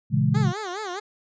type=chord; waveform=sine; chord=A# half-diminished seventh; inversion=none; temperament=equal; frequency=116.54 / 138.59 / 164.81 / 207.7 Hz; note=A#2 / C#3 / E3 / G#3; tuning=0 / 0 / 0 / 0 cents; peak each=-24 / -21 / -25 / -25 dBFS; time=0.1-0.53 s; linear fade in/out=50 ms
type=tone with vibrato; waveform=15% pulse; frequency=392 Hz; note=G4; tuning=in tune; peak=-23 dBFS; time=0.34-1 s; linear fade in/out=10 ms; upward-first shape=sine; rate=4.8 Hz; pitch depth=190 cents each way
effects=resampled to 16000 Hz